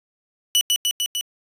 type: tone with echo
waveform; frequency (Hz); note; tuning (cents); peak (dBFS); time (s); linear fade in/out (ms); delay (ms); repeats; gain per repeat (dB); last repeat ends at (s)
sawtooth; 2960; F#7; 0; -11; 0.55-0.61; 0; 150; 4; -2; 1.21
effects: resampled to 32000 Hz